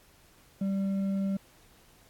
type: tone with hard clipping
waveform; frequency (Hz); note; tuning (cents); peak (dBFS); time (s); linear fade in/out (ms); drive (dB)
sine; 195.2; G3; -7; -28; 0.61-1.37; 5; 4
effects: pink hiss -60 dBFS RMS until 2.09 s + AAC 64 kbps